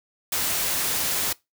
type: noise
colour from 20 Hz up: white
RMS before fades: -25 dBFS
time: 0.32-1.33 s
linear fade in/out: 5 ms
effects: noise-tail reverb RT60 0.2 s tail -22 dB re dry